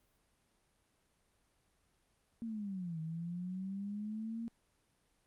sine linear two-way sweep, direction down then up, 233.1 to 157.6 to 233.1 Hz, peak -38 dBFS, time 2.42-4.48 s, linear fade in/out 0 ms, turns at 3 s, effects pink hiss -75 dBFS RMS until 5.26 s + Opus 32 kbps

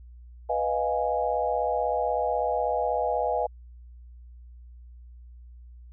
sine chord, F half-diminished seventh, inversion second, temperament equal, 493.9 / 622.3 / 698.5 / 830.6 Hz, Cb5 / Eb5 / F5 / Ab5, 0 / 0 / 0 / 0 cents, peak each -29 dBFS, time 0.49-3.47 s, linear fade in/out 10 ms, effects added 60 Hz sine -44 dBFS peak until 5.92 s

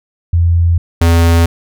sine / square tone pair in turn, 85.1 / 84.03 Hz, F2 / E2, -44 / +34 cents, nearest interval unison, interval 22 cents, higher first, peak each -7 dBFS, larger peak neither, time 0.33-0.78 / 1.01-1.46 s, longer neither, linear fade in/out 5 ms, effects none

